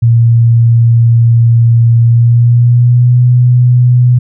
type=tone with pitch glide; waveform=sine; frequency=116.54 to 123.47 Hz; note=A#2 to B2; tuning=0 to 0 cents; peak=-3 dBFS; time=0.02-4.19 s; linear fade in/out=10 ms; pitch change=+100 cents; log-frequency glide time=2-3.2 s; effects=none